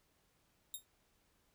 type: tone with exponential decay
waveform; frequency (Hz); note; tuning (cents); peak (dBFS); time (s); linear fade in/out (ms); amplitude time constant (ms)
5% pulse; 3709; A#7; -9; -30; 0.74-0.85; 1; 22
effects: pink hiss -75 dBFS RMS until 1.54 s